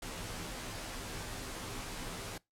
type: noise with comb filter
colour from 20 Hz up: pink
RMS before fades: -42 dBFS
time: 0.02-2.38 s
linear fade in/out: 5 ms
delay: 14 ms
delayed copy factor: -0.75
effects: noise-tail reverb RT60 0.2 s tail -23 dB re dry + low-pass 11000 Hz 12 dB/octave